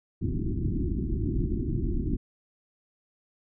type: low-pass noise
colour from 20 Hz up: pink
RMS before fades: -28 dBFS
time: 0.21-2.17 s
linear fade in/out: 10 ms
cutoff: 370 Hz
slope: 96 dB/octave
effects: none